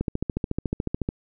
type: click train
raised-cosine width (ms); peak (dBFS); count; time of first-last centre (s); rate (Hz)
3; -12; 16; 0.01-1.089; 13.9
effects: none